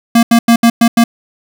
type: tone bursts at uneven times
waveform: square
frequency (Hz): 232.8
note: A#3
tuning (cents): -2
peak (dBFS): -5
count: 6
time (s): 0.15-0.23 / 0.31-0.39 / 0.48-0.56 / 0.63-0.7 / 0.81-0.88 / 0.97-1.04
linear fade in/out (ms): 5
effects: none